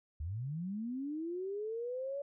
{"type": "linear sweep", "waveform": "sine", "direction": "up", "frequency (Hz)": [69.3, 572], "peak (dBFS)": -36, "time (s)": [0.2, 2.22], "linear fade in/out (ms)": 5, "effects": []}